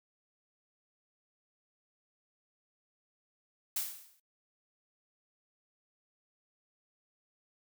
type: noise with exponential decay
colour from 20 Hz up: blue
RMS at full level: -31 dBFS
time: 3.76-4.2 s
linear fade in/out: 5 ms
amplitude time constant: 94 ms
effects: noise-tail reverb RT60 0.1 s tail -22 dB re dry